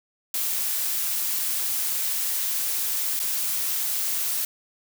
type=noise with dropouts; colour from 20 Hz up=blue; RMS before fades=-26 dBFS; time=0.34-4.45 s; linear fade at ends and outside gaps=2 ms; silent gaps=3.193-3.199 s; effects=none